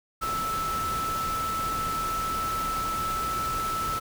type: tone in noise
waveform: sine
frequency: 1315 Hz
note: E6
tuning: 5 cents flat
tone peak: -27 dBFS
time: 0.21-4 s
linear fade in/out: 20 ms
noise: pink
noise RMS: -35 dBFS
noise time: 0.21-4 s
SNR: +5 dB
effects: none